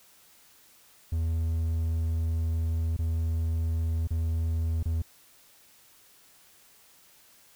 triangle tone with dropouts, 81.6 Hz, E2, 17 cents flat, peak -23 dBFS, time 1.12-5.02 s, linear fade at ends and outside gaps 5 ms, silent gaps 2.967-2.989 / 4.073-4.106 / 4.829-4.855 s, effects white hiss -58 dBFS RMS until 7.55 s

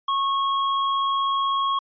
square tone, 1096 Hz, C#6, 20 cents flat, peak -21 dBFS, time 0.08-1.79 s, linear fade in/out 5 ms, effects resampled to 11025 Hz

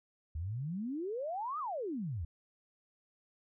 sine exponential two-way sweep, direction up then down, 73.42 to 1286 to 73.42 Hz, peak -35 dBFS, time 0.35-2.25 s, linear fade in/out 5 ms, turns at 1.59 s, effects none

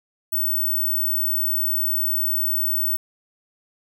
sine tone, 15830 Hz, B9, 3 cents sharp, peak -19 dBFS, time 0.32-2.97 s, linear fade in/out 10 ms, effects none

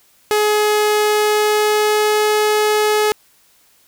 sawtooth tone with pitch glide, 422 to 424.4 Hz, G#4 to G#4, +28 to +38 cents, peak -9 dBFS, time 0.31-3.12 s, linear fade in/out 0 ms, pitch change +10 cents, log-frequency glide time 0.98-2.25 s, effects white hiss -54 dBFS RMS until 3.87 s

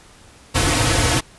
pink noise with comb filter, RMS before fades -17 dBFS, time 0.54-1.21 s, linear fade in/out 20 ms, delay 5 ms, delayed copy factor -1, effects pink hiss -47 dBFS RMS until 1.38 s + resampled to 24000 Hz

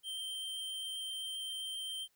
square tone with vibrato, 3136 Hz, G7, in tune, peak -39 dBFS, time 0.03-2.08 s, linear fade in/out 50 ms, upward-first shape triangle, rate 7.6 Hz, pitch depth 9 cents each way, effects white hiss -75 dBFS RMS until 2.15 s

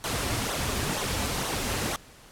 pink noise with flanger, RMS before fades -29 dBFS, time 0.04-1.96 s, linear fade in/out 0 ms, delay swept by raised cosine 0.4 to 6.4 ms, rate 2.1 Hz, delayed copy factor -0.6, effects pink hiss -51 dBFS RMS until 2.31 s + low-pass 12000 Hz 12 dB/octave

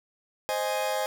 40% pulse chord, Ab major, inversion first, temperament equal, 523.3 / 622.3 / 830.6 Hz, C5 / Eb5 / Ab5, 0 / 0 / 0 cents, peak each -30 dBFS, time 0.49-1.06 s, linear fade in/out 0 ms, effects none

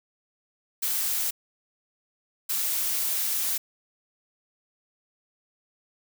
blue noise bursts at uneven times, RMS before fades -27 dBFS, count 2, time 0.82-1.31 / 2.49-3.58 s, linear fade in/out 10 ms, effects none

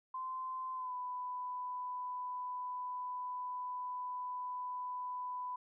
sine tone with pitch glide, 1033 to 996.7 Hz, C6 to B5, -22 to +16 cents, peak -38 dBFS, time 0.14-5.56 s, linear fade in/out 5 ms, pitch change -62 cents, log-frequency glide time 0.74-0.94 s, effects none

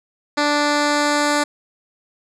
10% pulse tone with low-pass filter sweep, 293.3 Hz, D4, 2 cents flat, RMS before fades -18 dBFS, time 0.37-1.44 s, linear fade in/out 10 ms, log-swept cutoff 5400 to 8400 Hz, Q 1.3, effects none

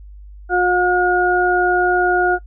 harmonic tone, 359.6 Hz, F#4, 49 cents flat, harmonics 1 / 2 / 4, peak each -17 / -17 / -17 dBFS, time 0.49-2.39 s, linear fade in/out 50 ms, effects noise-tail reverb RT60 0.1 s tail -23 dB re dry + added 50 Hz sine -35 dBFS peak until 2.46 s

